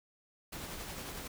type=noise with tremolo; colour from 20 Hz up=pink; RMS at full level=-42 dBFS; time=0.52-1.28 s; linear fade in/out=10 ms; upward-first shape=sine; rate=11 Hz; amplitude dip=30%; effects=none